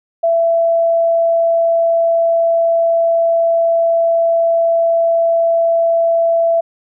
sine tone, 668 Hz, E5, 23 cents sharp, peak -10 dBFS, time 0.23-6.61 s, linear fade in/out 10 ms, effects none

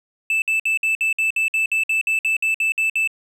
triangle tone bursts, 2637 Hz, E7, in tune, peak -15 dBFS, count 16, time 0.3-3.075 s, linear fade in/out 2 ms, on 120 ms, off 57 ms, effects resampled to 32000 Hz

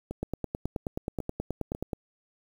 two click trains, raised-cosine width 2 ms, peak -21 / -17 dBFS, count 4 / 17, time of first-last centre 0.11-1.749 / 0.23-1.932 s, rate 1.83 / 9.4 Hz, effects 8-bit

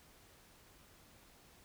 silence, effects pink hiss -63 dBFS RMS until 1.64 s

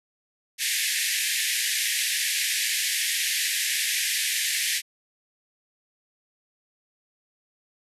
pink band-pass noise, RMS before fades -26 dBFS, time 0.58-4.82 s, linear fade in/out 50 ms, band 1700 to 13000 Hz, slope 96 dB/octave, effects none

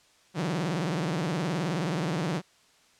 sawtooth tone with vibrato, 166.5 Hz, E3, 18 cents sharp, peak -23 dBFS, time 0.34-2.42 s, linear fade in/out 50 ms, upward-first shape triangle, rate 19 Hz, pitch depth 300 cents each way, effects white hiss -61 dBFS RMS until 2.99 s + low-pass 7000 Hz 12 dB/octave

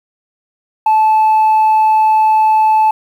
sine tone, 870 Hz, A5, 20 cents flat, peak -5 dBFS, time 0.86-2.91 s, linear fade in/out 5 ms, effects tanh soft clip ceiling -6 dBFS + 7-bit

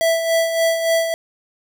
square tone with tremolo, 659.3 Hz, E5, in tune, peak -14 dBFS, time 0.01-1.14 s, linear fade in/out 0 ms, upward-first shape sine, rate 3.5 Hz, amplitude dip 55%, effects none

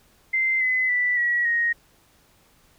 sine tone with pitch steps, 2079 / 2026 / 1973.7 / 1923 / 1873.7 Hz, C7 / B6 / B6 / B6 / A#6, -12 / +44 / -2 / -47 / +8 cents, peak -19 dBFS, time 0.33-1.73 s, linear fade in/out 10 ms, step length 280 ms, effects pink hiss -59 dBFS RMS until 2.78 s

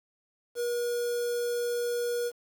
square tone with notch filter, 479.5 Hz, A#4, 49 cents sharp, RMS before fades -30 dBFS, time 0.55-2.32 s, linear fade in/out 50 ms, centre 2200 Hz, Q 0.76, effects 9-bit

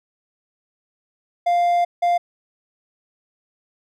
triangle tone bursts at uneven times, 698.5 Hz, F5, in tune, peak -13 dBFS, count 2, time 1.46-1.85 / 2.02-2.18 s, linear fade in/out 10 ms, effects none

